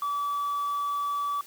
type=tone; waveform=sine; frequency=1150 Hz; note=D6; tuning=37 cents flat; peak=-24 dBFS; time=0.02-1.41 s; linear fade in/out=2 ms; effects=tanh soft clip ceiling -25 dBFS + white hiss -50 dBFS RMS until 1.46 s